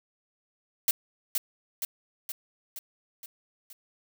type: noise with echo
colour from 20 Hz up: blue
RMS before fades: -23 dBFS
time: 0.88-0.91 s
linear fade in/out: 2 ms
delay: 470 ms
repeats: 6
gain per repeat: -4 dB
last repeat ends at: 3.73 s
effects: none